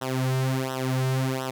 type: tone with flanger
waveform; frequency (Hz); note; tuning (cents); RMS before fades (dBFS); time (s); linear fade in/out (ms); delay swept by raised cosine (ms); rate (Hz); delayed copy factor
sawtooth; 130.7; C3; -1; -26; 0.01-1.51; 10; 0.43 to 3.63; 1.4; -0.95
effects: none